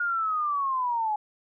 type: linear sweep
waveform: sine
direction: down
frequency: 1434 to 830.6 Hz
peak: -24 dBFS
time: 0-1.16 s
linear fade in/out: 5 ms
effects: none